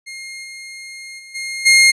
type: tone with level steps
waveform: sawtooth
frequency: 2133 Hz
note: C7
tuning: 33 cents sharp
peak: -26 / -28 / -33 / -20 / -4 dBFS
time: 0.06-1.92 s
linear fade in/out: 20 ms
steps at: 0.43 / 1.18 / 1.34 / 1.65 s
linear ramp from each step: 20 ms
effects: resampled to 24000 Hz